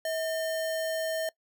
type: tone with sample-and-hold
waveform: sine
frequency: 643 Hz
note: E5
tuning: 43 cents flat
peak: -28 dBFS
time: 0.05-1.29 s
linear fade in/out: 2 ms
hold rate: 2450 Hz
effects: noise-tail reverb RT60 0.1 s tail -22 dB re dry